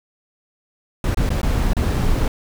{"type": "noise with dropouts", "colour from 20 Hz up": "brown", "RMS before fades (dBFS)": -18, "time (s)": [1.04, 2.28], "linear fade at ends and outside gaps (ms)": 2, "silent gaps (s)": [[1.146, 1.171], [1.292, 1.303], [1.416, 1.43], [1.734, 1.767]], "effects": []}